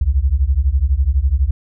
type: beating tone pair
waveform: sine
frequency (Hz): 61.8 / 73.8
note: B1 / D2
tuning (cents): +2 / +9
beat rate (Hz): 12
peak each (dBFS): -15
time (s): 0.01-1.51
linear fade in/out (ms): 5
effects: none